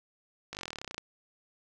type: slowing click train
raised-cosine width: 0.2 ms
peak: -21 dBFS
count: 18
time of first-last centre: 0.53-0.98 s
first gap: 19 ms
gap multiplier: 1.04
effects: none